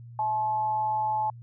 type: tone with amplitude modulation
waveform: sine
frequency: 861 Hz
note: A5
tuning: 38 cents flat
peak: -22 dBFS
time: 0.19-1.3 s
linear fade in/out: 2 ms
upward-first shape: sine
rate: 207 Hz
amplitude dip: 45%
effects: added 118 Hz sine -42 dBFS peak until 1.42 s